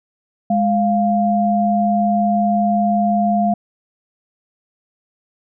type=tone pair together; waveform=sine; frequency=207.5 / 698 Hz; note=G#3 / F5; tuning=-1 / -1 cents; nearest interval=octave + major sixth; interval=2100 cents; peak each=-16 dBFS; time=0.5-3.54 s; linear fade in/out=5 ms; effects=none